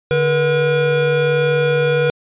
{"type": "tone pair together", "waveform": "square", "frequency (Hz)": [146.83, 481.8], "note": ["D3", "B4"], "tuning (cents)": [0, -43], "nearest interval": "octave + major sixth", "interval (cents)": 2057, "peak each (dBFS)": [-20, -15], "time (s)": [0.11, 2.1], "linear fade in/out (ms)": 0, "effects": ["resampled to 8000 Hz"]}